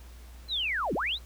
sine linear two-way sweep, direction down then up, 4186 to 141.3 to 4186 Hz, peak -27 dBFS, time 0.48-1.19 s, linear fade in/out 50 ms, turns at 0.94 s, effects added 60 Hz sine -45 dBFS peak until 1.25 s + pink hiss -56 dBFS RMS until 1.25 s

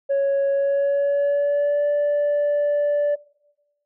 sine tone with pitch glide, 554.4 to 583.3 Hz, C#5 to D5, 0 to -12 cents, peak -15 dBFS, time 0.09-3.16 s, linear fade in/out 20 ms, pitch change +88 cents, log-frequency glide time 0.51-1.88 s, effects noise-tail reverb RT60 0.9 s tail -22 dB re dry + tanh soft clip ceiling -16 dBFS

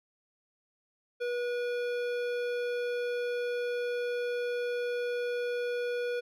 sine tone with hard clipping, 485.2 Hz, B4, 31 cents flat, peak -32 dBFS, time 1.2-6.21 s, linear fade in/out 20 ms, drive 14 dB, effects none

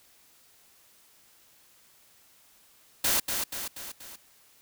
white noise with echo, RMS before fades -25 dBFS, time 3.04-3.2 s, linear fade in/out 5 ms, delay 240 ms, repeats 4, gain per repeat -5 dB, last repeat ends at 4.16 s, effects white hiss -60 dBFS RMS until 4.61 s

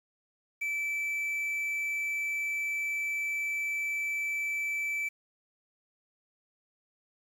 triangle tone with quantisation, 2318 Hz, D7, 23 cents flat, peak -28 dBFS, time 0.61-5.09 s, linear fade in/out 10 ms, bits 9, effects none

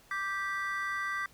triangle chord, G major, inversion second, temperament just, 1176 / 1568 / 1960 Hz, D6 / G6 / B6, +2 / 0 / -14 cents, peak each -34 / -35 / -34 dBFS, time 0.11-1.26 s, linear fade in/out 2 ms, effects pink hiss -60 dBFS RMS until 1.33 s

